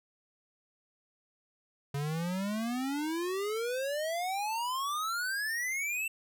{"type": "exponential sweep", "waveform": "square", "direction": "up", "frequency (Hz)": [138.59, 2705], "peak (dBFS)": -32, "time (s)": [1.94, 6.08], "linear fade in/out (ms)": 5, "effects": []}